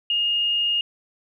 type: tone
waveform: sine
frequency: 2844 Hz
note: F7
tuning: 31 cents sharp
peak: -19 dBFS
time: 0.1-0.81 s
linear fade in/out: 2 ms
effects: 10-bit